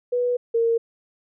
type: tone pair in turn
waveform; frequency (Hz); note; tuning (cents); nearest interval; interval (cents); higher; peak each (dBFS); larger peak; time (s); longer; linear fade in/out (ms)
sine; 490 / 460.8; B4 / A#4; -14 / -20; minor second; 106; first; -19 / -17; second; 0.12-0.37 / 0.54-0.78; first; 10
effects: none